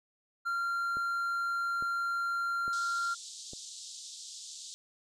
triangle tone, 1383 Hz, F6, 17 cents flat, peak -28 dBFS, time 0.45-3.15 s, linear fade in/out 20 ms
click train, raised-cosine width 2 ms, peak -33 dBFS, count 4, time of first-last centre 0.97-3.534 s, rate 1.17 Hz
white band-pass noise, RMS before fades -46 dBFS, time 2.73-4.74 s, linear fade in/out 0 ms, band 3500 to 8000 Hz, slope 48 dB/octave
effects none

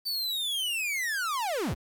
45% pulse linear sweep, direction down, 4609 to 30.87 Hz, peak -28 dBFS, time 0.05-1.75 s, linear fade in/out 20 ms, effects 9-bit

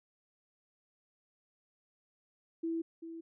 sine tone with echo, 329.6 Hz, E4, in tune, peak -32 dBFS, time 2.63-2.82 s, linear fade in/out 10 ms, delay 390 ms, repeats 1, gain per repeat -10 dB, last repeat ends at 3.21 s, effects none

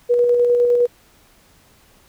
sine tone with tremolo, 483.8 Hz, B4, 36 cents flat, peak -11 dBFS, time 0.09-0.87 s, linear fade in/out 20 ms, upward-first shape square, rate 9.8 Hz, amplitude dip 25%, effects pink hiss -53 dBFS RMS until 2.08 s

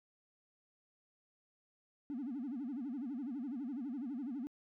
triangle tone with vibrato, 261.5 Hz, C4, 1 cent flat, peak -35 dBFS, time 2.1-4.47 s, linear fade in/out 0 ms, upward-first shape sine, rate 12 Hz, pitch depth 230 cents each way, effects tanh soft clip ceiling -35 dBFS

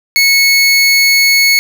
25% pulse tone, 2200 Hz, C#7, 14 cents flat, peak -3 dBFS, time 0.16-1.59 s, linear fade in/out 0 ms, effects none

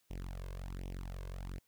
sawtooth tone with flanger, 45.55 Hz, F#1, 26 cents flat, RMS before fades -43 dBFS, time 0.1-1.59 s, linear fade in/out 10 ms, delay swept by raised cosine 0.33 to 1.93 ms, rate 1.3 Hz, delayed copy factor +1, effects white hiss -75 dBFS RMS until 1.67 s

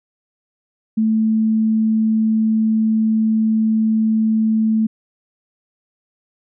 sine tone, 220 Hz, A3, in tune, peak -13 dBFS, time 0.97-4.87 s, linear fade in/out 10 ms, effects none

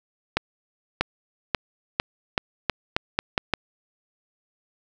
accelerating click train, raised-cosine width 0.3 ms, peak -4 dBFS, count 10, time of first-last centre 0.37-3.537 s, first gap 640 ms, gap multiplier 0.84, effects none

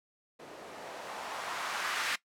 violet noise with low-pass filter sweep, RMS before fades -38 dBFS, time 0.39-2.16 s, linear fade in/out 10 ms, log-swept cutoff 420 to 1700 Hz, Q 1.3, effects noise-tail reverb RT60 0.1 s tail -18 dB re dry

